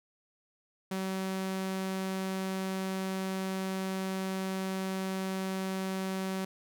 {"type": "tone", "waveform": "sawtooth", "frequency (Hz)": 190, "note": "F#3", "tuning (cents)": 46, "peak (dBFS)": -28, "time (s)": [0.91, 6.45], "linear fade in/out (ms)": 5, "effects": []}